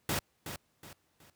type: noise with echo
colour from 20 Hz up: pink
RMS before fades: -31 dBFS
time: 0.09-0.19 s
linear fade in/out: 2 ms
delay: 370 ms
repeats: 3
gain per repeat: -9 dB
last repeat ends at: 1.3 s
effects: pink hiss -73 dBFS RMS until 1.35 s + high-pass 80 Hz 12 dB/octave